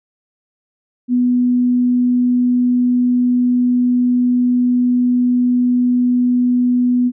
sine tone, 246.9 Hz, B3, in tune, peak -11 dBFS, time 1.08-7.12 s, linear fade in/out 50 ms, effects none

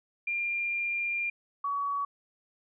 sine tone pair in turn, 2395 / 1130.3 Hz, D7 / C#6, +33 / +33 cents, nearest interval octave + minor second, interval 1300 cents, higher first, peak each -28 dBFS, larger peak neither, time 0.27-1.3 / 1.64-2.05 s, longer first, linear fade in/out 5 ms, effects none

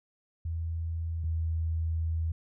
sine tone pair in turn, 82.41 / 81.37 Hz, E2 / E2, 0 / -22 cents, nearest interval unison, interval 22 cents, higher first, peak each -30 / -27 dBFS, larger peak second, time 0.45-1.24 / 1.24-2.32 s, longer second, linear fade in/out 5 ms, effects none

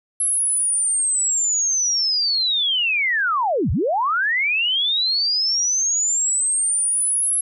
sine linear two-way sweep, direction down then up, 11070 to 57.3 to 11070 Hz, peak -17 dBFS, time 0.2-7.41 s, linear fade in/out 5 ms, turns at 3.71 s, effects none

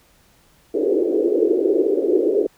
white band-pass noise, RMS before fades -18 dBFS, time 0.74-2.47 s, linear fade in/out 5 ms, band 330 to 460 Hz, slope 48 dB/octave, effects pink hiss -56 dBFS RMS until 2.57 s

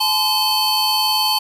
square tone cluster, 858 / 1028 / 3103 / 4465 Hz, A5 / C6 / G7 / C#8, -44 / -31 / -18 / +12 cents, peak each -21 / -26 / -23 / -19 dBFS, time 0-1.39 s, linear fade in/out 10 ms, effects resampled to 32000 Hz + 8-bit

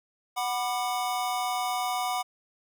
square chord, B minor, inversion second, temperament equal with one note detuned, 740 / 987.8 / 1195.9 Hz, F#5 / B5 / D6, 0 / 0 / +31 cents, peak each -30 / -34 / -35 dBFS, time 0.36-2.23 s, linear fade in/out 20 ms, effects none

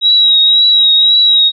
sine tone with vibrato, 3837 Hz, A#7, 49 cents sharp, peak -5 dBFS, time 0.01-1.52 s, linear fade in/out 50 ms, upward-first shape triangle, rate 1.9 Hz, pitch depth 40 cents each way, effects none

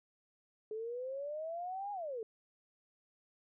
sine exponential two-way sweep, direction up then down, 426.2 to 830.6 to 426.2 Hz, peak -38 dBFS, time 0.71-2.23 s, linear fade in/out 2 ms, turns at 1.92 s, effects none

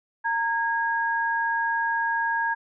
sine tone pair together, 921 / 1641 Hz, A#5 / G#6, -21 / -21 cents, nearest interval minor seventh, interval 1000 cents, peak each -25 / -25 dBFS, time 0.24-2.55 s, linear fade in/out 20 ms, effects none

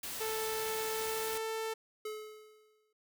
white noise, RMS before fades -41 dBFS, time 0.03-1.38 s, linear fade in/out 5 ms
sawtooth tone with pitch glide, 440 to 444.1 Hz, A4 to A4, 0 to +16 cents, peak -31 dBFS, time 0.2-1.74 s, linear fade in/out 10 ms, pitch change +16 cents, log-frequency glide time 0.81-1.48 s
square tone with exponential decay, 429.5 Hz, A4, 42 cents flat, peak -37 dBFS, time 2.05-2.93 s, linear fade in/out 5 ms, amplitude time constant 190 ms
effects none

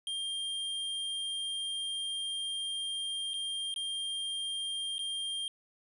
square tone with dropouts, 3197 Hz, G7, 33 cents sharp, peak -34 dBFS, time 0.07-5.48 s, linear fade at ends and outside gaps 1 ms, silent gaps 3.335-3.34 / 3.741-3.761 / 4.982-4.991 s, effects resampled to 24000 Hz + 12-bit

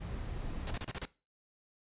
brown noise, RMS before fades -39 dBFS, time 0-0.78 s, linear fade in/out 20 ms
pink noise bursts, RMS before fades -39 dBFS, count 6, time 0.67-1.053 s, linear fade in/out 2 ms, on 38 ms, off 31 ms
effects noise-tail reverb RT60 0.3 s tail -19 dB re dry + resampled to 8000 Hz

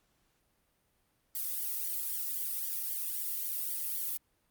violet noise with flanger, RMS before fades -35 dBFS, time 1.35-4.17 s, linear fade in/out 2 ms, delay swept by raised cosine 0.75 to 1.33 ms, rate 3.8 Hz, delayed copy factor -0.7, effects pink hiss -74 dBFS RMS until 4.5 s + Opus 48 kbps

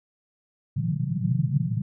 white band-pass noise, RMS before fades -25 dBFS, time 0.76-1.82 s, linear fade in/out 10 ms, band 110 to 190 Hz, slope 96 dB/octave, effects none

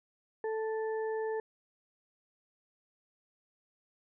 harmonic tone, 440 Hz, A4, in tune, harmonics 1 / 2 / 4, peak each -32 / -41 / -46 dBFS, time 0.44-1.4 s, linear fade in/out 2 ms, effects none

